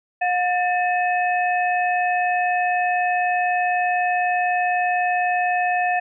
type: tone cluster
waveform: sine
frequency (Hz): 720 / 1782 / 2562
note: F#5 / A6 / E7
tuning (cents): -47 / +22 / -50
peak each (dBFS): -19 / -25 / -27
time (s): 0.21-6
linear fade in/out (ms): 10
effects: none